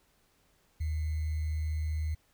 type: tone with sample-and-hold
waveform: sine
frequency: 77.6 Hz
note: D#2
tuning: 4 cents flat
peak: -29 dBFS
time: 0.8-2.15 s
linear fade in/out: 10 ms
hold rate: 2100 Hz
effects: pink hiss -69 dBFS RMS until 2.33 s